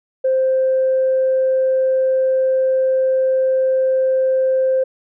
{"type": "tone", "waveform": "sine", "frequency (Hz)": 523.3, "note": "C5", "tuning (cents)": 0, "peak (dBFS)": -12, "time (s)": [0.24, 4.84], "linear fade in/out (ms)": 10, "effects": ["tanh soft clip ceiling -9 dBFS"]}